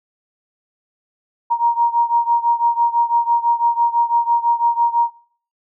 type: beating tone pair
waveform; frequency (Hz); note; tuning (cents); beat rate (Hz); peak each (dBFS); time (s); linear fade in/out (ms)
sine; 938 / 944; A#5 / A#5; +11 / +22; 6; -16 / -17; 1.5-5.1; 20
effects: noise-tail reverb RT60 0.5 s tail -19 dB re dry